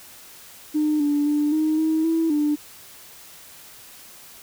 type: tone with pitch steps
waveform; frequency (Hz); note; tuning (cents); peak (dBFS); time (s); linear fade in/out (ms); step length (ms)
sine; 303.3 / 291.2 / 295.8 / 310.9 / 316.6 / 326.3 / 296.9; D#4 / D4 / D4 / D#4 / D#4 / E4 / D4; -44 / -15 / +13 / -1 / +30 / -18 / +19; -17; 0.74-2.56; 20; 260
effects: tanh soft clip ceiling -13 dBFS + white hiss -45 dBFS RMS until 4.42 s